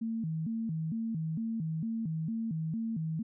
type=tone with vibrato; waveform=sine; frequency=190 Hz; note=F#3; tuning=46 cents sharp; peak=-31 dBFS; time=0.01-3.23 s; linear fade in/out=10 ms; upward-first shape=square; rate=2.2 Hz; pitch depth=300 cents each way; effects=none